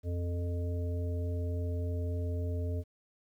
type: harmonic tone with a mistuned harmonic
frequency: 87.31 Hz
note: F2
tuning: in tune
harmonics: 1 / 3 / 5 / 7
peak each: -31 / -43 / -43 / -46 dBFS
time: 0.03-2.84 s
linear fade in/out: 50 ms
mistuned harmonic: 1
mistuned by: -23 cents
effects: 11-bit